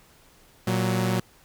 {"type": "tone pair together", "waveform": "sawtooth", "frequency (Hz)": [117.2, 186.04], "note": ["A#2", "F#3"], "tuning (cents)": [10, 10], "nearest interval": "minor sixth", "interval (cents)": 800, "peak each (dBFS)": -21, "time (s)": [0.67, 1.2], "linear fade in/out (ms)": 5, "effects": ["pink hiss -56 dBFS RMS until 1.44 s"]}